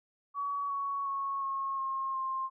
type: tone with pitch steps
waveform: sine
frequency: 1131 / 1116.1 / 1101.3 / 1086.8 / 1072.5 / 1058.3 Hz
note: C#6 / C#6 / C#6 / C#6 / C6 / C6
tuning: +34 / +11 / -12 / -35 / +42 / +19 cents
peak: -31 dBFS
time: 0.34-2.5 s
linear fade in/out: 50 ms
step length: 360 ms
effects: none